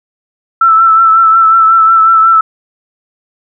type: tone with vibrato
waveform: sine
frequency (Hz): 1328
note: E6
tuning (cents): +12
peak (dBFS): -3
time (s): 0.61-2.41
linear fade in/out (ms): 5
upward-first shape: triangle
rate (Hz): 5.5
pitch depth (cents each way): 36
effects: none